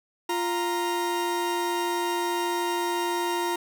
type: tone pair together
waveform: 40% pulse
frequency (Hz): 349.2 / 932.3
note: F4 / A#5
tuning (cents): 0 / 0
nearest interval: octave + perfect fourth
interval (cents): 1700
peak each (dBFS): -27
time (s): 0.29-3.56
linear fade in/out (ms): 5
effects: none